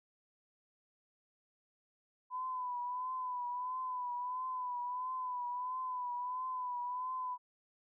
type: tone with vibrato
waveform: sine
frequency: 1000 Hz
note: B5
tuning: 21 cents sharp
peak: -36 dBFS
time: 2.3-7.38 s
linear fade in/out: 50 ms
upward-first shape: triangle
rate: 1.5 Hz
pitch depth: 55 cents each way
effects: none